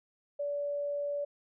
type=tone; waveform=sine; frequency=576 Hz; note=D5; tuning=34 cents flat; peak=-31 dBFS; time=0.39-1.25 s; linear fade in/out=10 ms; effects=none